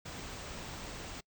pink band-stop noise, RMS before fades -44 dBFS, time 0.05-1.21 s, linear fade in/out 10 ms, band 8500 to 16000 Hz, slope 96 dB/octave, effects noise-tail reverb RT60 0.1 s tail -25 dB re dry

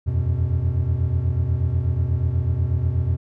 triangle tone cluster, 82.4 / 90.6 / 124.1 Hz, E2 / F#2 / B2, 0 / -36 / +9 cents, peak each -21 dBFS, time 0.06-3.17 s, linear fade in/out 20 ms, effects none

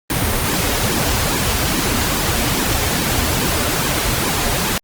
pink noise with flanger, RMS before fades -18 dBFS, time 0.1-4.78 s, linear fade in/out 2 ms, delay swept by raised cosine 1.4 to 6.4 ms, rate 2.4 Hz, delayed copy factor -0.6, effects Opus 32 kbps

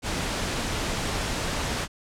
pink noise, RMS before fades -28 dBFS, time 0.02-1.88 s, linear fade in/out 50 ms, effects low-pass 8000 Hz 12 dB/octave

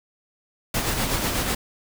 pink noise with tremolo, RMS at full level -23 dBFS, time 0.74-1.55 s, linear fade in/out 5 ms, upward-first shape sine, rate 8.1 Hz, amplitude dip 40%, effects none

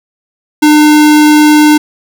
square tone, 301.5 Hz, D4, 46 cents sharp, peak -3 dBFS, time 0.62-1.78 s, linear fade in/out 10 ms, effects none

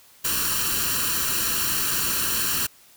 white noise with comb filter, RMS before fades -24 dBFS, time 0.24-2.67 s, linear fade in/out 10 ms, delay 0.7 ms, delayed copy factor +0.75, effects white hiss -53 dBFS RMS until 2.96 s

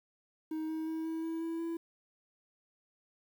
triangle tone with pitch steps, 314.7 / 317.6 / 320.6 / 323.5 / 326.6 / 329.6 / 332.6 Hz, D#4 / D#4 / E4 / E4 / E4 / E4 / E4, +20 / +36 / -48 / -32 / -16 / 0 / +16 cents, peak -32 dBFS, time 0.51-1.77 s, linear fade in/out 5 ms, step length 180 ms, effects 10-bit

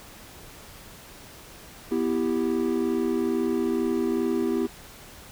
triangle chord, E minor, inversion second, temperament equal, 246.9 / 329.6 / 392 Hz, B3 / E4 / G4, 0 / 0 / 0 cents, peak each -25 dBFS, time 1.91-4.67 s, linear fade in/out 10 ms, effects pink hiss -46 dBFS RMS until 5.31 s

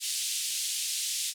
white band-pass noise, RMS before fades -32 dBFS, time 0-1.34 s, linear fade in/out 50 ms, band 2800 to 9800 Hz, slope 24 dB/octave, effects none

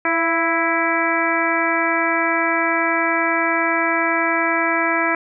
harmonic tone with a mistuned harmonic, 330 Hz, E4, 2 cents sharp, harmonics 1 / 2 / 3 / 4 / 5 / 6 / 7, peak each -24 / -24 / -24 / -24 / -24 / -24 / -24 dBFS, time 0.05-5.15 s, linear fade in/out 2 ms, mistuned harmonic 2, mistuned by +32 cents, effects none

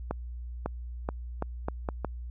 accelerating click train, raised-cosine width 1 ms, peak -16 dBFS, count 7, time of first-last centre 0.11-2.047 s, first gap 550 ms, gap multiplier 0.78, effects added 60 Hz sine -36 dBFS peak until 2.3 s

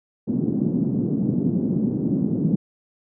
white band-pass noise, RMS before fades -22 dBFS, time 0.27-2.56 s, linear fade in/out 10 ms, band 150 to 270 Hz, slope 24 dB/octave, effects none

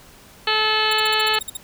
harmonic tone, 433.2 Hz, A4, 27 cents flat, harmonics 1 / 2 / 3 / 4 / 5 / 6 / 7 / 8 / 9 / 10, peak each -27 / -25 / -25 / -25 / -30 / -26 / -24 / -30 / -29 / -25 dBFS, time 0.47-1.39 s, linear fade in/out 5 ms
5% pulse tone bursts, 3729 Hz, A#7, in tune, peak -18 dBFS, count 10, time 0.91-1.57 s, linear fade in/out 5 ms, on 21 ms, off 50 ms
effects pink hiss -47 dBFS RMS until 1.63 s

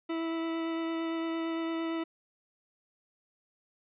40% pulse tone with vibrato, 328.4 Hz, E4, 6 cents flat, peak -30 dBFS, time 0.09-2.04 s, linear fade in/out 10 ms, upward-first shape sine, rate 8.8 Hz, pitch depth 9 cents each way, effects resampled to 8000 Hz + 12-bit

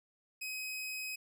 sawtooth tone, 2530 Hz, D#7, 28 cents sharp, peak -35 dBFS, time 0.41-1.16 s, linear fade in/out 10 ms, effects none

